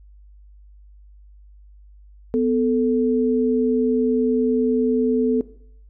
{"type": "tone pair together", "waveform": "sine", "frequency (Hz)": [249.9, 440], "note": ["B3", "A4"], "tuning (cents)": [21, 0], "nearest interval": "minor seventh", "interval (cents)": 979, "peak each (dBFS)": -19, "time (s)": [2.34, 5.41], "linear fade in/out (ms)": 0, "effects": ["noise-tail reverb RT60 0.6 s tail -17 dB re dry", "added 50 Hz sine -44 dBFS peak until 5.89 s"]}